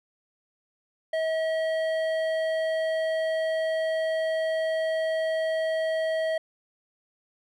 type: tone with hard clipping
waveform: sine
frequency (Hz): 641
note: E5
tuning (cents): -49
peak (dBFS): -26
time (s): 1.13-6.38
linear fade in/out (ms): 5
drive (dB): 10
effects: none